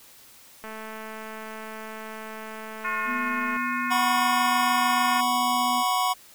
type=click train; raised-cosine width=0.5 ms; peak=-24 dBFS; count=642; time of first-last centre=0.64-3.567 s; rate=219 Hz
type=harmonic tone; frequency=359 Hz; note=F4; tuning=48 cents sharp; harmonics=3 / 4 / 5 / 6 / 7; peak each=-29 / -31 / -33 / -35 / -36 dBFS; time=2.84-5.21 s; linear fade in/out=10 ms
type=tone; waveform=sine; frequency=246.1 Hz; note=B3; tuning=6 cents flat; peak=-31 dBFS; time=3.05-5.84 s; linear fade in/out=50 ms
type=chord; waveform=square; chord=F# suspended fourth; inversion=none; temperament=equal with one note detuned; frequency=740 / 987.8 / 1103.6 Hz; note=F#5 / B5 / C#6; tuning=0 / 0 / -8 cents; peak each=-27 dBFS; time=3.9-6.14 s; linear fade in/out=20 ms
effects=white hiss -51 dBFS RMS until 6.34 s